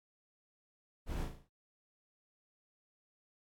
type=noise with echo; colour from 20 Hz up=brown; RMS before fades=-38 dBFS; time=1.06-1.28 s; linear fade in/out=50 ms; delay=36 ms; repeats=6; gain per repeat=-5 dB; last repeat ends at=1.496 s; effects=AAC 64 kbps